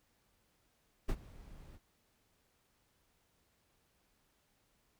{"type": "noise with ADSR envelope", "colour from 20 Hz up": "brown", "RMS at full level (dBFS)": -32, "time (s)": [1.08, 1.79], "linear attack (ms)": 16, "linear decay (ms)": 57, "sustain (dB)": -21, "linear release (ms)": 39, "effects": ["pink hiss -75 dBFS RMS until 4.99 s"]}